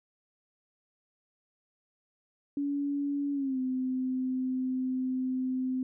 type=tone with pitch glide; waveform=sine; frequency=284.1 to 257.5 Hz; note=C#4 to C4; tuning=+43 to -28 cents; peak=-28 dBFS; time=2.57-5.83 s; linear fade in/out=2 ms; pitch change=-171 cents; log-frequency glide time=3.33-3.59 s; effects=none